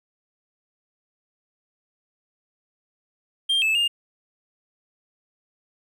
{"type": "tone with pitch steps", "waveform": "triangle", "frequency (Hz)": [3189, 2616, 2818], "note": ["G7", "E7", "F7"], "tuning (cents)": [29, -14, 15], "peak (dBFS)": -17, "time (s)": [3.49, 3.88], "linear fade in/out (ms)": 10, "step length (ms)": 130, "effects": []}